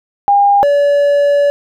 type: tone pair in turn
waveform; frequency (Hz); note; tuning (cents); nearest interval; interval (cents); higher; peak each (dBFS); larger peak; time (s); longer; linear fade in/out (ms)
sine / triangle; 807 / 572.9; G#5 / D5; -50 / -43; tritone; 593; first; -6; neither; 0.28-0.63 / 0.63-1.5; second; 0
effects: none